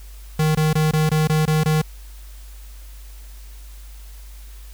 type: tone bursts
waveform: square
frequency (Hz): 155.3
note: D#3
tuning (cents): -3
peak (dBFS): -16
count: 8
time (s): 0.39-1.817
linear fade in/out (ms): 5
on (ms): 160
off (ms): 21
effects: added 50 Hz sine -36 dBFS peak until 4.73 s + white hiss -49 dBFS RMS until 4.73 s